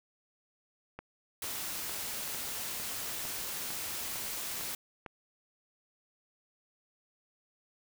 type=click train; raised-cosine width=0.5 ms; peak=-27 dBFS; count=10; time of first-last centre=0.99-5.062 s; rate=2.21 Hz
type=noise; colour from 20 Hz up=white; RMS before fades=-38 dBFS; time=1.42-4.75 s; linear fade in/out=2 ms
effects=none